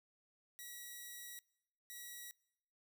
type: tone bursts at uneven times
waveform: 5% pulse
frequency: 1927 Hz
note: B6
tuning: 43 cents flat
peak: -38 dBFS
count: 2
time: 0.59-1.39 / 1.9-2.31 s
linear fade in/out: 0 ms
effects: noise-tail reverb RT60 0.8 s tail -24 dB re dry